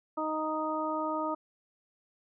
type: harmonic tone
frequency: 311.1 Hz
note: D#4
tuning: in tune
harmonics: 1 / 2 / 3 / 4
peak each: -35 / -35 / -35 / -35 dBFS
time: 0.17-1.35 s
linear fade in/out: 10 ms
effects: none